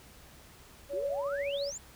sine tone with tremolo, 564 Hz, C#5, 30 cents sharp, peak -29 dBFS, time 0.89-1.72 s, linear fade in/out 50 ms, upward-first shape triangle, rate 14 Hz, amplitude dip 40%
sine exponential sweep, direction up, 335.7 to 7459 Hz, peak -38 dBFS, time 0.93-1.78 s, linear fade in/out 5 ms
effects added 64 Hz sine -60 dBFS peak until 1.95 s + pink hiss -55 dBFS RMS until 1.95 s

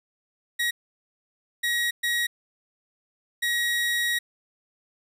30% pulse tone bursts at uneven times, 1900 Hz, A#6, 33 cents sharp, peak -20 dBFS, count 4, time 0.59-0.71 / 1.63-1.91 / 2.03-2.27 / 3.42-4.19 s, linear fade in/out 10 ms, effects none

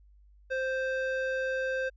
square tone with band-pass filter, 523.3 Hz, C5, in tune, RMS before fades -31 dBFS, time 0.5-1.9 s, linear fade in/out 20 ms, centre 1100 Hz, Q 4, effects added 50 Hz sine -55 dBFS peak until 1.96 s + resampled to 16000 Hz

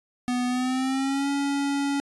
square tone with pitch glide, 247.4 to 280.9 Hz, B3 to C#4, +3 to +23 cents, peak -24 dBFS, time 0.28-2 s, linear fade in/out 0 ms, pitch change +220 cents, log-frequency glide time 0.47-1.29 s, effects resampled to 24000 Hz

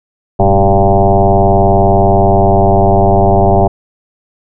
sine tone with frequency modulation, 389.9 Hz, G4, 9 cents flat, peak -5 dBFS, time 0.39-3.68 s, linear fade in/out 10 ms, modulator 100 Hz, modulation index 4.2, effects none

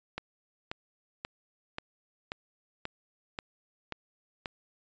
click train, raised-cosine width 0.3 ms, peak -19 dBFS, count 9, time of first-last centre 0.18-4.458 s, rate 1.87 Hz, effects resampled to 16000 Hz

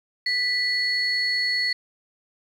sine tone pair together, 1975.5 / 4385 Hz, B6 / C#8, 0 / -20 cents, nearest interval octave + major second, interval 1380 cents, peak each -23 dBFS, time 0.26-1.73 s, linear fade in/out 5 ms, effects tanh soft clip ceiling -14 dBFS + 9-bit

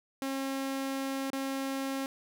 sawtooth tone with dropouts, 270 Hz, C#4, 45 cents flat, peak -28 dBFS, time 0.22-2.06 s, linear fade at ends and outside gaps 1 ms, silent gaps 1.303-1.331 s, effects none

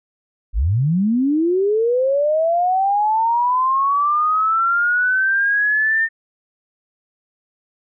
sine linear sweep, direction up, 41 to 1820 Hz, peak -14 dBFS, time 0.53-6.09 s, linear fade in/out 50 ms, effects none

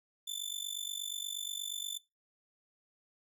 sawtooth tone with amplitude modulation, 3520 Hz, A7, in tune, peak -30 dBFS, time 0.27-1.98 s, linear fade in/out 10 ms, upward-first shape sine, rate 48.4 Hz, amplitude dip 85%, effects noise-tail reverb RT60 0.2 s tail -18 dB re dry

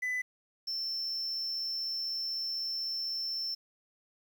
triangle tone pair in turn, 2001 / 5362 Hz, B6 / E8, +22 / +29 cents, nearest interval octave + perfect fourth, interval 1707 cents, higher second, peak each -28 / -31 dBFS, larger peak first, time 0.02-0.22 / 0.67-3.55 s, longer second, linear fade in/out 10 ms, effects tanh soft clip ceiling -24 dBFS + 10-bit

